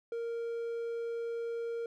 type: tone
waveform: triangle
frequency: 465 Hz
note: A#4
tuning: 4 cents flat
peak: -32 dBFS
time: 0.12-1.86 s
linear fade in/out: 2 ms
effects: none